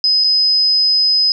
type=tone with dropouts; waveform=sine; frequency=5040 Hz; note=D#8; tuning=21 cents sharp; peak=-10 dBFS; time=0.04-1.32 s; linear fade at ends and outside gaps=1 ms; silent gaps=0.239-0.243 s; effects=none